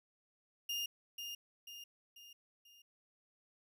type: tone with echo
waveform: 35% pulse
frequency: 2825 Hz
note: F7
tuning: 19 cents sharp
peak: -35 dBFS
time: 0.69-0.86 s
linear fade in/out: 5 ms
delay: 490 ms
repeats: 4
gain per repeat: -6 dB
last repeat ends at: 2.82 s
effects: none